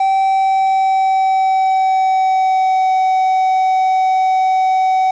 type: tone with pitch glide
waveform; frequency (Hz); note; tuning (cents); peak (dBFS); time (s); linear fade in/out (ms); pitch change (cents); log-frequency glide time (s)
triangle; 772 to 753.9; G5 to F#5; -27 to +32; -9; 0-5.11; 5; -41; 0.22-2.92
effects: resampled to 16000 Hz + 7-bit